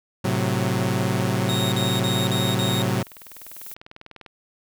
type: chord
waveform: sawtooth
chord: F# diminished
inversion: first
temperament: equal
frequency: 110 / 130.81 / 185 Hz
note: A2 / C3 / F#3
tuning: 0 / 0 / 0 cents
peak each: -21 dBFS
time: 0.24-3.03 s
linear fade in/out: 10 ms
type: noise with exponential growth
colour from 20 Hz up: violet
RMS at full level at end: -37 dBFS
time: 1.07-3.74 s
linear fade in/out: 1 ms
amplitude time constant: 580 ms
type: tone bursts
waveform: 40% pulse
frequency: 3729 Hz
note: A#7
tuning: in tune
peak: -25 dBFS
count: 5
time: 1.49-2.82 s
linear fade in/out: 0 ms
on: 230 ms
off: 45 ms
type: click train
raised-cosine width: 0.3 ms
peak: -26 dBFS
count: 31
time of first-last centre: 2.77-4.263 s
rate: 20.1 Hz
effects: none